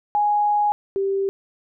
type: tone pair in turn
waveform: sine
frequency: 830.6 / 391.3 Hz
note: G#5 / G4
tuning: 0 / -3 cents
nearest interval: octave + minor second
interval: 1303 cents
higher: first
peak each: -16 / -19 dBFS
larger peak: first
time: 0.15-0.72 / 0.96-1.29 s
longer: first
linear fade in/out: 0 ms
effects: none